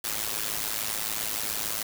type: noise with amplitude modulation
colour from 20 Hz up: white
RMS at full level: -27 dBFS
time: 0.04-1.83 s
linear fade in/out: 5 ms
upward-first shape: sine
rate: 107 Hz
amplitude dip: 85%
effects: none